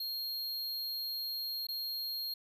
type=tone with dropouts; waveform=square; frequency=4240 Hz; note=C8; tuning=22 cents sharp; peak=-36 dBFS; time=0-2.34 s; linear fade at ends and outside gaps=5 ms; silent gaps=1.669-1.686 s; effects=none